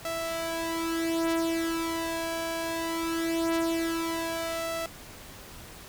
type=tone with flanger; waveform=sawtooth; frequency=330 Hz; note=E4; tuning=2 cents sharp; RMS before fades=-30 dBFS; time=0.05-4.86 s; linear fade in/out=2 ms; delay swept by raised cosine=1.5 to 4.3 ms; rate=0.21 Hz; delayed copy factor=+0.75; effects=pink hiss -46 dBFS RMS until 5.88 s